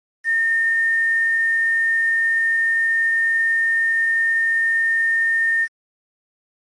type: tone with quantisation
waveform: sine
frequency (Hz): 1822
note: A#6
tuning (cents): -40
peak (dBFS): -15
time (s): 0.24-5.68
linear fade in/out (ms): 50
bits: 7
effects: MP3 48 kbps